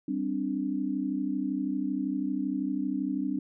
sine chord, G suspended fourth, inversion none, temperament just, 196 / 261.3 / 294 Hz, G3 / C4 / D4, 0 / -2 / +2 cents, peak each -34 / -31 / -31 dBFS, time 0.08-3.39 s, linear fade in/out 5 ms, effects none

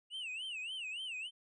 triangle tone with vibrato, 2794 Hz, F7, in tune, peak -38 dBFS, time 0.1-1.31 s, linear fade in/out 50 ms, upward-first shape sine, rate 3.5 Hz, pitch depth 200 cents each way, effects resampled to 24000 Hz

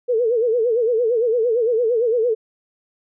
sine tone with vibrato, 466.2 Hz, A#4, in tune, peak -15 dBFS, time 0.08-2.35 s, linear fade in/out 20 ms, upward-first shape sine, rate 8.8 Hz, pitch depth 120 cents each way, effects none

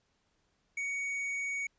sine tone with hard clipping, 2239 Hz, C#7, 17 cents sharp, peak -34 dBFS, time 0.77-1.67 s, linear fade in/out 5 ms, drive 6 dB, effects pink hiss -75 dBFS RMS until 1.78 s + resampled to 16000 Hz

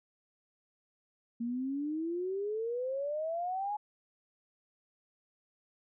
sine exponential sweep, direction up, 230 to 848 Hz, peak -32 dBFS, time 1.4-3.77 s, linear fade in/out 10 ms, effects none

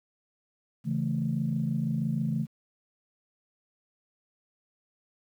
sine chord, A major, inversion first, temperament equal, 138.59 / 164.81 / 220 Hz, C#3 / E3 / A3, 0 / 0 / 0 cents, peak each -30 dBFS, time 0.84-2.47 s, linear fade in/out 50 ms, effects tanh soft clip ceiling -17 dBFS + 10-bit

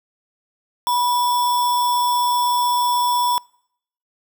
sine tone with sample-and-hold, 977 Hz, B5, 19 cents flat, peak -16 dBFS, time 0.87-3.38 s, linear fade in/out 0 ms, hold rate 4410 Hz, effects noise-tail reverb RT60 0.7 s tail -26 dB re dry

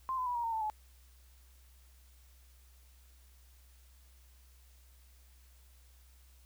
sine tone with pitch steps, 1046.5 / 1012 / 978.7 / 946.4 / 915.3 / 885.1 / 855.9 Hz, C6 / B5 / B5 / A#5 / A#5 / A5 / A5, 0 / +42 / -16 / +26 / -32 / +10 / -48 cents, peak -32 dBFS, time 0.09-0.699 s, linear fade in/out 0 ms, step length 87 ms, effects added 63 Hz sine -58 dBFS peak until 6.45 s + white hiss -67 dBFS RMS until 6.45 s

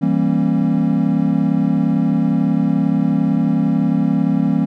triangle chord, E diminished seventh, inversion none, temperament equal with one note detuned, 164.81 / 196 / 233.1 / 270.9 Hz, E3 / G3 / Bb3 / Db4, 0 / 0 / 0 / -40 cents, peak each -17 dBFS, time 0.01-4.66 s, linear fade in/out 20 ms, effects none

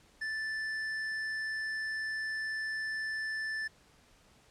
triangle tone with tanh clipping, 1758 Hz, A6, 2 cents flat, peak -35 dBFS, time 0.21-3.68 s, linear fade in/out 10 ms, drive 13 dB, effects pink hiss -63 dBFS RMS until 4.5 s + low-pass 9000 Hz 12 dB/octave

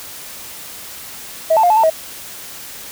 sine tone with pitch steps, 644 / 882 / 707 / 864 / 895 / 638 Hz, E5 / A5 / F5 / A5 / A5 / D#5, -41 / +4 / +21 / -32 / +29 / +43 cents, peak -8 dBFS, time 1.5-1.902 s, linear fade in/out 10 ms, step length 67 ms, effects tanh soft clip ceiling -4 dBFS + white hiss -33 dBFS RMS until 2.91 s

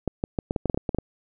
clicks, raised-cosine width 2 ms, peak -11 dBFS, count 12, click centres 0.077 / 0.239 / 0.388 / 0.509 / 0.562 / 0.657 / 0.698 / 0.745 / 0.775 / 0.892 / 0.947 / 0.986 s, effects none

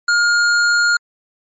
sine tone with hard clipping, 1418 Hz, F6, 26 cents sharp, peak -13 dBFS, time 0.08-0.97 s, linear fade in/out 5 ms, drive 18 dB, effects MP3 32 kbps

